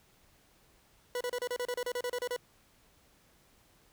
40% pulse tone bursts, 491.4 Hz, B4, 9 cents flat, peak -31 dBFS, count 14, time 1.15-2.364 s, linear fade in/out 2 ms, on 57 ms, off 32 ms, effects pink hiss -65 dBFS RMS until 3.92 s

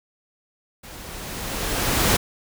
pink noise with level ramp, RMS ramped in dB -41 to -17 dBFS, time 0.83-2.17 s, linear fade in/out 10 ms, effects none

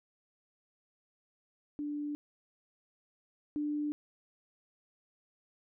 sine tone pair in turn, 293.7 / 296.4 Hz, D4 / D4, 0 / +16 cents, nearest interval unison, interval 16 cents, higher second, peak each -34 / -31 dBFS, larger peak second, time 1.79-2.15 / 3.56-3.92 s, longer neither, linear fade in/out 0 ms, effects none

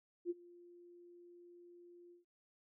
sine tone with ADSR envelope, 349.2 Hz, F4, in tune, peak -33 dBFS, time 0.25-2.25 s, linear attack 52 ms, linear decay 28 ms, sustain -23 dB, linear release 140 ms, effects noise-tail reverb RT60 0.2 s tail -18 dB re dry

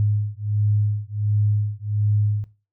sine beating tone pair, 103.83 / 105.23 Hz, G#2 / G#2, 0 / +23 cents, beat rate 1.4 Hz, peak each -22 dBFS, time 0-2.44 s, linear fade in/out 0 ms, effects noise-tail reverb RT60 0.3 s tail -17 dB re dry

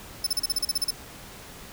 sawtooth tone bursts, 5274 Hz, E8, in tune, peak -19 dBFS, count 11, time 0.24-0.907 s, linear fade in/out 5 ms, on 27 ms, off 37 ms, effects pink hiss -44 dBFS RMS until 1.72 s

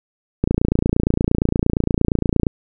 click train, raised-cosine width 3 ms, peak -3 dBFS, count 59, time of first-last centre 0.44-2.468 s, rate 28.6 Hz, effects none

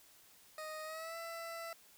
20% pulse tone with pitch glide, 622.3 to 667 Hz, D#5 to E5, 0 to +20 cents, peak -38 dBFS, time 0.58-1.73 s, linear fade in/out 2 ms, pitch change +120 cents, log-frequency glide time 0.84-1.17 s, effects white hiss -63 dBFS RMS until 1.97 s

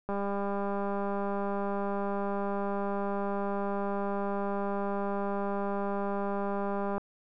click train, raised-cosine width 1 ms, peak -20 dBFS, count 1379, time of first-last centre 0.09-6.98 s, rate 200 Hz, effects none

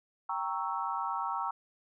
sine chord, G diminished seventh, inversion none, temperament equal, 784 / 932.3 / 1108.7 / 1318.5 Hz, G5 / Bb5 / Db6 / Fb6, 0 / 0 / 0 / 0 cents, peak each -38 / -35 / -37 / -37 dBFS, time 0.29-1.51 s, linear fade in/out 5 ms, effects none

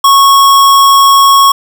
square tone, 1102 Hz, C#6, 11 cents flat, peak -3 dBFS, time 0.04-1.52 s, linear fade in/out 5 ms, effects 7-bit

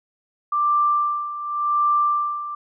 sine tone with tremolo, 1180 Hz, D6, 8 cents sharp, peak -15 dBFS, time 0.52-2.55 s, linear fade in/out 5 ms, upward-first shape sine, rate 0.89 Hz, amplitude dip 75%, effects none

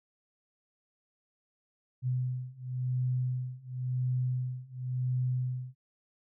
sine beating tone pair, 126.1 / 127.04 Hz, B2 / B2, +36 / +49 cents, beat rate 0.94 Hz, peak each -33 / -32 dBFS, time 2.02-5.75 s, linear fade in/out 50 ms, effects none

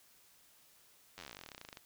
slowing click train, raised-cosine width 0.2 ms, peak -30 dBFS, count 27, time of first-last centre 1.18-1.772 s, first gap 10 ms, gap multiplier 1.06, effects white hiss -65 dBFS RMS until 1.85 s

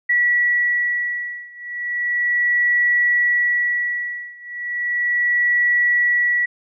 sine beating tone pair, 1940 / 1940.35 Hz, B6 / B6, -31 / -31 cents, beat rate 0.35 Hz, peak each -19 / -20 dBFS, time 0.09-6.46 s, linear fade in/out 10 ms, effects none

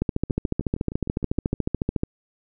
two click trains, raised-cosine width 3 ms, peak -20 / -9 dBFS, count 9 / 29, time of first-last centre 0.3-1.538 / 0.02-2.034 s, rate 6.46 / 13.9 Hz, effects none

